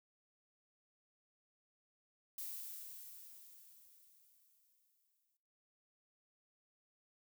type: noise with exponential decay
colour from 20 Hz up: violet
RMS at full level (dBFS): -44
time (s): 2.38-5.37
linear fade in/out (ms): 2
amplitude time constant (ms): 650
effects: noise-tail reverb RT60 0.8 s tail -17 dB re dry